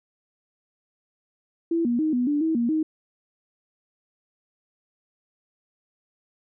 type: tone with pitch steps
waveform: sine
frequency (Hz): 333.5 / 239 / 311.8 / 246.6 / 292.7 / 321.3 / 236 / 313.3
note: E4 / A#3 / D#4 / B3 / D4 / E4 / A#3 / D#4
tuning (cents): +20 / +43 / +4 / -2 / -6 / -44 / +22 / +12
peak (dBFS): -20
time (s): 1.71-2.83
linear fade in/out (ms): 5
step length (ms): 140
effects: none